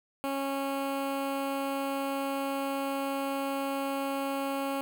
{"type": "tone with notch filter", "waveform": "15% pulse", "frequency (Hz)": 274.8, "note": "C#4", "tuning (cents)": -15, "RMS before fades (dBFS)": -32, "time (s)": [0.24, 4.81], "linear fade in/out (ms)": 0, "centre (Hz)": 5700, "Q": 0.94, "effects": []}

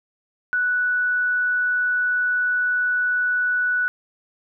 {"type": "tone", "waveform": "sine", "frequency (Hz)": 1479, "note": "F#6", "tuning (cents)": -1, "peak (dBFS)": -18, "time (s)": [0.53, 3.88], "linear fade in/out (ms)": 0, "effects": []}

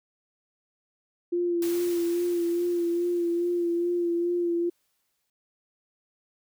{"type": "tone with vibrato", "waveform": "sine", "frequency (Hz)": 345.9, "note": "F4", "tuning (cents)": -17, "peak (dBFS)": -23, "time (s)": [1.32, 4.7], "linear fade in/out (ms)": 10, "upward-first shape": "sine", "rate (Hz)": 2.4, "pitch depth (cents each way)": 26}
{"type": "noise with exponential decay", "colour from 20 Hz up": "white", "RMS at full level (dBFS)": -38, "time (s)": [1.62, 5.3], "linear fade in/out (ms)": 2, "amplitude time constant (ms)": 800}
{"effects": []}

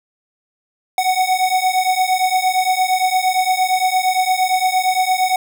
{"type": "beating tone pair", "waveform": "square", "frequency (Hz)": [740, 748.7], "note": ["F#5", "F#5"], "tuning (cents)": [0, 20], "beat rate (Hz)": 8.7, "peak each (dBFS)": -18, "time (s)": [0.98, 5.36], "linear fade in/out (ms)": 2, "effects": []}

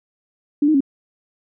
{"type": "tone with pitch steps", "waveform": "sine", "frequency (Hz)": [291.2, 311, 273.9], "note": ["D4", "D#4", "C#4"], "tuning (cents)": [-15, -1, -21], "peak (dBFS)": -12, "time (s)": [0.62, 0.806], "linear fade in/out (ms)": 5, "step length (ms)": 62, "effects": []}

